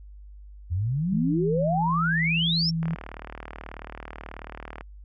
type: exponential sweep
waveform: sine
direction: up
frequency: 81.1 to 5588 Hz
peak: -23 dBFS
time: 0.7-2.71 s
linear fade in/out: 20 ms
type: tone with vibrato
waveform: sine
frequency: 164.81 Hz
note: E3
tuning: in tune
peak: -24 dBFS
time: 1.12-2.95 s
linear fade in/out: 10 ms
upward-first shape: triangle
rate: 1.6 Hz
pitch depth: 20 cents each way
type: click train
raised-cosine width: 0.5 ms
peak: -22 dBFS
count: 77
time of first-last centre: 2.83-4.809 s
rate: 38.4 Hz
effects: added 50 Hz sine -42 dBFS peak until 5.04 s